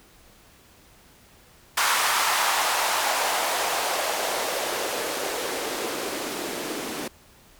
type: noise with band-pass filter sweep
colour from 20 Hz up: blue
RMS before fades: -26 dBFS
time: 1.77-7.08 s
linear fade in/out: 5 ms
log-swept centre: 1100 to 280 Hz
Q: 1.9
effects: pink hiss -54 dBFS RMS until 7.59 s